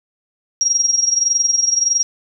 sine tone with amplitude modulation, 5630 Hz, F8, 13 cents sharp, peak -10 dBFS, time 0.61-2.03 s, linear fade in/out 0 ms, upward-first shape sine, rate 21.6 Hz, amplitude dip 75%, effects none

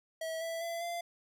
square tone with pitch steps, 647 / 660.6 / 674.5 / 688.6 Hz, E5 / E5 / E5 / F5, -32 / +4 / +40 / -25 cents, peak -36 dBFS, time 0.21-1.01 s, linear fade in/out 5 ms, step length 200 ms, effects none

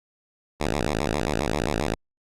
5% pulse tone with vibrato, 63.4 Hz, B1, 46 cents sharp, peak -12 dBFS, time 0.6-1.95 s, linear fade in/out 5 ms, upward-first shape square, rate 7.5 Hz, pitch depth 290 cents each way, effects low-pass 9000 Hz 12 dB/octave + Opus 48 kbps

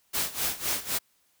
white noise with tremolo, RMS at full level -27 dBFS, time 0.13-0.99 s, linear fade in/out 20 ms, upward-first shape sine, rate 3.9 Hz, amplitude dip 85%, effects white hiss -68 dBFS RMS until 1.4 s

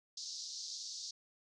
white band-pass noise, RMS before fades -45 dBFS, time 0.17-1.11 s, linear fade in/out 5 ms, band 4100 to 6200 Hz, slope 48 dB/octave, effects none

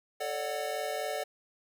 square chord, D major seventh, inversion second, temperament equal with one note detuned, 440 / 554.4 / 598.3 / 740 Hz, A4 / C#5 / D5 / F#5, 0 / 0 / +32 / 0 cents, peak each -40 / -40 / -37 / -38 dBFS, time 0.2-1.24 s, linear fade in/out 10 ms, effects none

